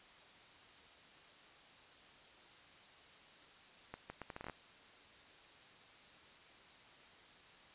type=accelerating click train; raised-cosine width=0.5 ms; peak=-30 dBFS; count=10; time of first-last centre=3.94-4.498 s; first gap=160 ms; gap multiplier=0.73; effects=white hiss -60 dBFS RMS until 7.74 s + resampled to 8000 Hz